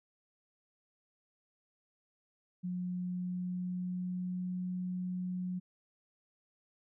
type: tone with pitch glide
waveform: sine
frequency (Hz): 180 to 181.78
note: F#3 to F#3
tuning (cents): -47 to -30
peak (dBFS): -34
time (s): 2.63-5.6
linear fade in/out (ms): 20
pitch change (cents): +17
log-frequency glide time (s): 3.03-4.61
effects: none